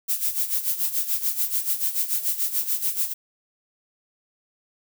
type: noise with tremolo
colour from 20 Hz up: violet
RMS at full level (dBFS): -22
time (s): 0.08-3.14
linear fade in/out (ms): 20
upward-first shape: sine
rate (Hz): 6.9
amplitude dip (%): 75
effects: none